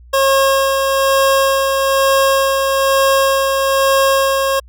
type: tone with tremolo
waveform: 25% pulse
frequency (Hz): 542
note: C#5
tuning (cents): -39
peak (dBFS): -6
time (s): 0.13-4.6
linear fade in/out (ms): 10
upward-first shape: sine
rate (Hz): 1.1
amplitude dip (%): 35
effects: added 60 Hz sine -38 dBFS peak until 4.68 s